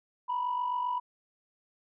sine tone pair together, 940.4 / 988 Hz, A#5 / B5, +15 / 0 cents, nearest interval minor second, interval 85 cents, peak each -35 / -28 dBFS, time 0.28-1 s, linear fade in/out 20 ms, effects tanh soft clip ceiling -24 dBFS

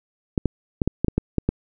clicks, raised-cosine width 3 ms, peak -6 dBFS, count 9, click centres 0.378 / 0.457 / 0.818 / 0.876 / 1.046 / 1.083 / 1.18 / 1.383 / 1.49 s, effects none

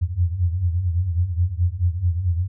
sine tone cluster, 83.9 / 88.2 / 93.1 Hz, E2 / F2 / F#2, +31 / +18 / +11 cents, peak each -23 dBFS, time 0.01-2.48 s, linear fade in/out 20 ms, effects none

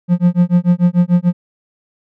triangle tone with tremolo, 176.4 Hz, F3, 18 cents sharp, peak -4 dBFS, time 0.08-1.33 s, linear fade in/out 50 ms, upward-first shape sine, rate 6.8 Hz, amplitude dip 100%, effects none

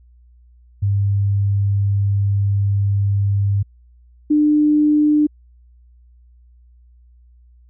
sine tone pair in turn, 100 / 299.7 Hz, G2 / D4, +35 / +35 cents, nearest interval octave + perfect fifth, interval 1900 cents, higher second, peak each -14 / -11 dBFS, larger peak second, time 0.82-3.63 / 4.3-5.27 s, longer first, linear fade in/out 10 ms, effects added 60 Hz sine -46 dBFS peak until 7.69 s

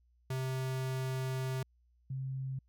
square / sine tone pair in turn, 130.81 / 132.79 Hz, C3 / C3, 0 / +26 cents, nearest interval unison, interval 26 cents, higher second, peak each -34 / -35 dBFS, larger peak first, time 0.3-1.63 / 2.1-2.59 s, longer first, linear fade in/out 5 ms, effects added 60 Hz sine -66 dBFS peak until 2.68 s

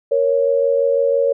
sine tone pair together, 468.4 / 554.4 Hz, A#4 / C#5, +8 / 0 cents, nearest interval minor third, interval 292 cents, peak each -17 / -15 dBFS, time 0.11-1.33 s, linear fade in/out 10 ms, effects none

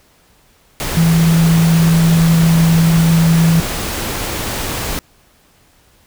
sine tone in noise, 164.81 Hz, E3, in tune, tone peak -8 dBFS, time 0.97-3.6 s, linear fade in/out 0 ms, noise pink, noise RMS -21 dBFS, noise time 0.8-4.99 s, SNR +10 dB, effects pink hiss -52 dBFS RMS until 6.06 s

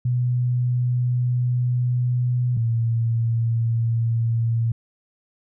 sine tone pair in turn, 123.47 / 115.23 Hz, B2 / A#2, 0 / -20 cents, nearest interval minor second, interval 120 cents, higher first, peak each -18 dBFS, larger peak neither, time 0.05-2.57 / 2.57-4.72 s, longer first, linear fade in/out 5 ms, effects none

